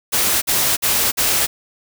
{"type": "noise bursts", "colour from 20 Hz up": "white", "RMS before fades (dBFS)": -17, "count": 4, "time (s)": [0.12, 1.47], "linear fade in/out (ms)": 20, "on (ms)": 300, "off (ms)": 50, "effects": []}